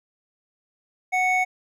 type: tone pair together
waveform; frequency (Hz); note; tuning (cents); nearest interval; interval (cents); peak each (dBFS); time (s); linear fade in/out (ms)
triangle; 739.8 / 2217; F#5 / C#7; 0 / 0; octave + perfect fifth; 1900; -20 / -20; 1.12-1.45; 20
effects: none